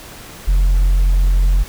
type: tone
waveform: sine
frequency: 44.49 Hz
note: F1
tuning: 33 cents sharp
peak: -7 dBFS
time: 0.47-1.64 s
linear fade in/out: 20 ms
effects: tanh soft clip ceiling -9 dBFS + pink hiss -36 dBFS RMS until 1.68 s